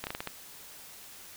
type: slowing click train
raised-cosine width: 0.3 ms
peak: -18 dBFS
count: 6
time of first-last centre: 0.04-0.273 s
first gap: 29 ms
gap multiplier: 1.24
effects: white hiss -49 dBFS RMS until 1.36 s